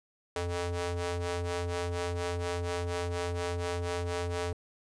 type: ring-modulated tone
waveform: sawtooth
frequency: 175.4 Hz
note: F3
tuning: 8 cents sharp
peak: -24 dBFS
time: 0.36-4.53 s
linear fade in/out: 2 ms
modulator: 261 Hz
effects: resampled to 22050 Hz + 10-bit